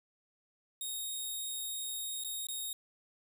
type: tone with dropouts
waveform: 10% pulse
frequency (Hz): 3729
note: A#7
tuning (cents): 0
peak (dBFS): -29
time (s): 0.81-2.73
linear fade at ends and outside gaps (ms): 2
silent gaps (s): 2.238-2.246 / 2.469-2.486
effects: 10-bit